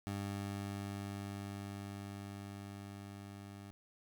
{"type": "tone with level ramp", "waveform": "20% pulse", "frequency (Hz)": 100, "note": "G2", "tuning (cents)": 35, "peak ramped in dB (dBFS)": [-33, -44], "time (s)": [0.07, 3.71], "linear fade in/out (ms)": 0, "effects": []}